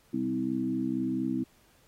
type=harmonic tone with a mistuned harmonic; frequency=64.3 Hz; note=C2; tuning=30 cents flat; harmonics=2 / 3 / 4 / 5; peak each=-41 / -35 / -30 / -32 dBFS; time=0.13-1.44 s; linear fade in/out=10 ms; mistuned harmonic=3; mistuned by=+23 cents; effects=pink hiss -64 dBFS RMS until 1.87 s + AAC 48 kbps